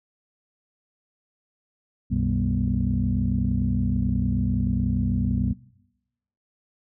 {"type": "tone cluster", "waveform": "sine", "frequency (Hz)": [64.4, 94, 125.1, 194.3, 241], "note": ["C2", "F#2", "B2", "G3", "B3"], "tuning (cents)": [-27, 28, 23, -15, -42], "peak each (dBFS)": -27, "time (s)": [2.1, 5.54], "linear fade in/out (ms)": 20, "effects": ["noise-tail reverb RT60 0.9 s tail -21 dB re dry", "tanh soft clip ceiling -11 dBFS"]}